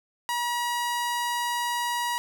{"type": "tone", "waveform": "sawtooth", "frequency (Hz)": 960, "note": "B5", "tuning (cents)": -49, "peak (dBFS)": -22, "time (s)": [0.29, 2.18], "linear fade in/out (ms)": 0, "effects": []}